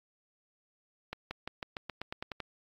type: accelerating click train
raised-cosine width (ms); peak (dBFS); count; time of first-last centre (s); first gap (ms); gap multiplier
0.3; -21; 11; 1.13-2.403; 180; 0.92
effects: AAC 48 kbps